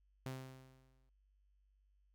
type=tone with exponential decay; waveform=sawtooth; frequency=130.81 Hz; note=C3; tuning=in tune; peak=-37 dBFS; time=0.26-1.09 s; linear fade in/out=0 ms; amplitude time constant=180 ms; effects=added 49 Hz sine -70 dBFS peak until 2.14 s